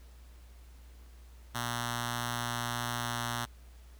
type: tone with notch filter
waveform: 5% pulse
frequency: 119.9 Hz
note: A#2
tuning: 49 cents sharp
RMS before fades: -35 dBFS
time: 1.54-3.46 s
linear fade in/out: 20 ms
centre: 440 Hz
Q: 0.52
effects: added 60 Hz sine -50 dBFS peak until 3.99 s + pink hiss -63 dBFS RMS until 3.99 s